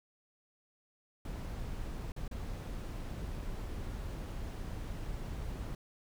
brown noise with dropouts, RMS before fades -40 dBFS, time 1.25-5.75 s, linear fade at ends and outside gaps 2 ms, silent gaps 2.12-2.163 / 2.279-2.312 s, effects none

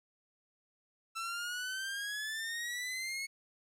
sawtooth exponential sweep, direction up, 1328 to 2200 Hz, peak -33 dBFS, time 1.15-3.27 s, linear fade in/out 20 ms, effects low-pass 12000 Hz 12 dB/octave + 12-bit

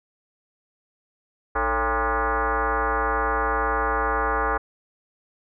sine tone with frequency modulation, 194.5 Hz, G3, 13 cents flat, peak -20 dBFS, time 1.55-4.58 s, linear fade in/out 10 ms, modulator 250 Hz, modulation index 5.6, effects none

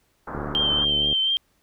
white low-pass noise, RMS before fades -34 dBFS, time 0.27-0.85 s, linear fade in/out 5 ms, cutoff 1500 Hz, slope 48 dB/octave
click train, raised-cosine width 2 ms, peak -19 dBFS, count 58, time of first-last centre 0.35-1.128 s, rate 73.3 Hz
sine tone with vibrato, 3136 Hz, G7, in tune, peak -19 dBFS, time 0.55-1.37 s, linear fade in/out 0 ms, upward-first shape triangle, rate 4.2 Hz, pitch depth 31 cents each way
effects pink hiss -66 dBFS RMS until 1.62 s

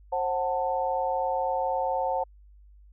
sine chord, F# diminished, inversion second, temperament just, 532.8 / 740 / 888 Hz, C5 / F#5 / A5, +31 / 0 / +16 cents, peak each -29 dBFS, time 0.12-2.24 s, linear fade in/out 10 ms, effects added 50 Hz sine -50 dBFS peak until 2.92 s

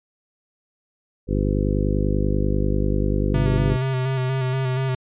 harmonic tone, 50.2 Hz, G1, 42 cents sharp, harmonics 1 / 2 / 3 / 4 / 5 / 6 / 7 / 8 / 10, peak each -22 / -25 / -27 / -28 / -29 / -30 / -30 / -31 / -32 dBFS, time 1.27-3.78 s, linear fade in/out 50 ms
square tone with vibrato, 130.81 Hz, C3, in tune, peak -21 dBFS, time 3.34-4.95 s, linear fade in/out 5 ms, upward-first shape square, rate 4.2 Hz, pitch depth 28 cents each way
effects resampled to 8000 Hz

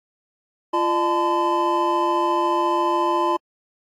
triangle tone cluster, 344.4 / 604 / 872 / 1019 Hz, F4 / D5 / A5 / C6, -24 / +48 / -16 / -46 cents, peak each -21 / -25 / -23 / -19 dBFS, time 0.73-3.37 s, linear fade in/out 10 ms, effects AAC 64 kbps

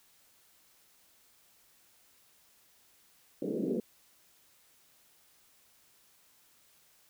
pink band-pass noise, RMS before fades -33 dBFS, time 3.42-3.8 s, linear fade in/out 2 ms, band 190 to 500 Hz, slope 48 dB/octave, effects white hiss -65 dBFS RMS until 7.09 s

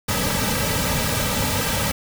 pink noise with comb filter, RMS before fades -22 dBFS, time 0.08-1.92 s, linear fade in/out 10 ms, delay 2.8 ms, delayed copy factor -0.8, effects none

